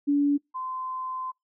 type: tone pair in turn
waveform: sine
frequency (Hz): 286.6 / 1031.7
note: D4 / C6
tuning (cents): -42 / -25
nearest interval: octave + minor seventh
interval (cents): 2217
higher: second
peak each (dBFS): -19 / -30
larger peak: first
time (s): 0.07-0.38 / 0.54-1.32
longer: second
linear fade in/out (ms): 20
effects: noise-tail reverb RT60 0.2 s tail -26 dB re dry